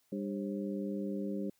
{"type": "harmonic tone with a mistuned harmonic", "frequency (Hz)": 99.7, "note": "G2", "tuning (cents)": 30, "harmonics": [2, 3, 4, 5], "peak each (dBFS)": [-36, -40, -42, -44], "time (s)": [0.12, 1.5], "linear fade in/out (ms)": 5, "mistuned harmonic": 5, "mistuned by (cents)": 120, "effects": ["white hiss -73 dBFS RMS until 1.59 s"]}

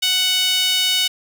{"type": "tone with high-pass filter", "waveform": "sawtooth", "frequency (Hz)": 742, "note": "F#5", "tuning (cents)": 5, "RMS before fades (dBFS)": -18, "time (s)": [0.02, 1.08], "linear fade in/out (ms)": 10, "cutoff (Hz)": 3200, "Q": 3.6, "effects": []}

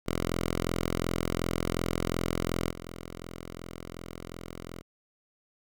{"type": "tone with level steps", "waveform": "5% pulse", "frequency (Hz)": 42.74, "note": "F1", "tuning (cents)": -37, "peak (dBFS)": [-17, -29], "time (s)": [0.06, 4.82], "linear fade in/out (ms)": 20, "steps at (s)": 2.7, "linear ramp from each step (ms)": 10, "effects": []}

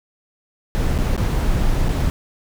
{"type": "noise with dropouts", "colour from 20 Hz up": "brown", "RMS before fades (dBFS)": -18, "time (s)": [0.75, 2.1], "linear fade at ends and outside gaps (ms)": 0, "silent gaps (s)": [[0.979, 0.987], [1.165, 1.177], [1.885, 1.891]], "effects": []}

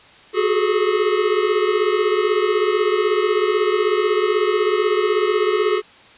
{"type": "tone cluster", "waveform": "square", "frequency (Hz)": [368, 414.3, 430.4], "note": ["F#4", "G#4", "A4"], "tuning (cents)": [-9, -4, -38], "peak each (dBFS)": -21, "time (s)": [0.33, 5.82], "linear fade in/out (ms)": 50, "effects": ["white hiss -46 dBFS RMS until 6.17 s", "resampled to 8000 Hz"]}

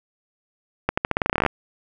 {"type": "accelerating click train", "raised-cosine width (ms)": 0.5, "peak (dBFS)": -4, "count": 16, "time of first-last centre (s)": [0.89, 1.463], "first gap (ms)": 85, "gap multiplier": 0.87, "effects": []}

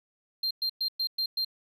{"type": "tone bursts", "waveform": "triangle", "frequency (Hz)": 4179, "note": "C8", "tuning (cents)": -3, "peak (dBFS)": -25, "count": 6, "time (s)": [0.43, 1.448], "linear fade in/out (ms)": 5, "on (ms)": 78, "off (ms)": 110, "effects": []}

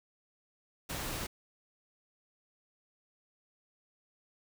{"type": "noise", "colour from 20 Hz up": "pink", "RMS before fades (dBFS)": -38, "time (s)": [0.89, 1.27], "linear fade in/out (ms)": 10, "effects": []}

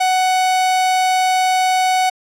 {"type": "tone", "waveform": "45% pulse", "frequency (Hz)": 744, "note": "F#5", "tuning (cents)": 9, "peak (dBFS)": -13, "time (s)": [0, 2.1], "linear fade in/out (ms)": 10, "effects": ["low-pass 10000 Hz 12 dB/octave"]}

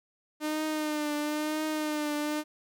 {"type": "tone with vibrato", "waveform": "sawtooth", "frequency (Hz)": 303.3, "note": "D#4", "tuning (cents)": -44, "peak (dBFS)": -25, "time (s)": [0.4, 2.44], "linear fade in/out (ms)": 50, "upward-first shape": "triangle", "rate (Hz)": 1, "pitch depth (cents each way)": 47, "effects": []}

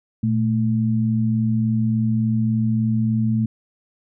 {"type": "tone pair together", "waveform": "sine", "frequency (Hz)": [116.54, 220], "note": ["A#2", "A3"], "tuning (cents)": [0, 0], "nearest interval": "major seventh", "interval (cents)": 1100, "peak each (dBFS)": [-20, -19], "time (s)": [0.23, 3.46], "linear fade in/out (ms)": 5, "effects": []}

